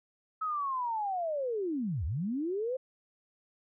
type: linear two-way sweep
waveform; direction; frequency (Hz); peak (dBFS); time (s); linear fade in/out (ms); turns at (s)
sine; down then up; 1295 to 66.7 to 532; -30; 0.41-2.77; 10; 2.05
effects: none